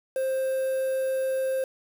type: tone with quantisation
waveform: triangle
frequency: 527 Hz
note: C5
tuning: 12 cents sharp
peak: -22 dBFS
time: 0.16-1.64 s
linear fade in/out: 2 ms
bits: 7
effects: none